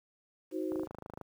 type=chord; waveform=sine; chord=C diminished; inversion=first; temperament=equal with one note detuned; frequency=316.2 / 370 / 523.3 Hz; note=Eb4 / Gb4 / C5; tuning=+28 / 0 / 0 cents; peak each=-35 / -36 / -41 dBFS; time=0.51-0.87 s; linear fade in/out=50 ms
type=click train; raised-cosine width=1 ms; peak=-29 dBFS; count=14; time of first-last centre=0.72-1.212 s; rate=26.4 Hz
effects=high-pass 60 Hz 12 dB/octave + 10-bit